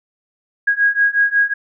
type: beating tone pair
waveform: sine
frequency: 1641 / 1646.5 Hz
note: G#6 / G#6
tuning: -21 / -15 cents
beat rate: 5.5 Hz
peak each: -16 / -15 dBFS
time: 0.67-1.54 s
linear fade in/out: 10 ms
effects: none